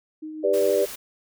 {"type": "tone with tremolo", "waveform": "sine", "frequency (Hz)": 310.7, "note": "D#4", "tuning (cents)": -2, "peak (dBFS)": -31, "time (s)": [0.22, 0.83], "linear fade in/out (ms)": 10, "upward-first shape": "triangle", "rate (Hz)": 7, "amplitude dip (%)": 30}
{"type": "chord", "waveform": "sine", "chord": "G major", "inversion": "none", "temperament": "equal with one note detuned", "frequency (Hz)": [396.8, 493.9, 587.3], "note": ["G4", "B4", "D5"], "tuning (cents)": [21, 0, 0], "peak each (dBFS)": [-22, -23, -22], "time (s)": [0.43, 0.86], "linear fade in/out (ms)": 20}
{"type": "noise", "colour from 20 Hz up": "white", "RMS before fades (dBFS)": -37, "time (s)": [0.53, 0.96], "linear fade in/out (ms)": 10}
{"effects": []}